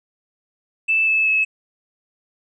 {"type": "tone with pitch steps", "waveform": "triangle", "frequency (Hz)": [2637, 2613, 2589], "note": ["E7", "E7", "E7"], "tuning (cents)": [0, -16, -32], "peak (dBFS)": -11, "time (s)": [0.88, 1.45], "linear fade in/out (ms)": 20, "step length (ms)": 190, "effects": ["tanh soft clip ceiling -13 dBFS", "resampled to 24000 Hz"]}